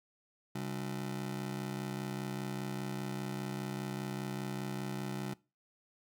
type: ring-modulated tone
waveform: 30% pulse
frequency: 165.5 Hz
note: E3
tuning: 7 cents sharp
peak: -31 dBFS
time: 0.55-5.34 s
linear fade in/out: 5 ms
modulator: 32.5 Hz
effects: noise-tail reverb RT60 0.3 s tail -22 dB re dry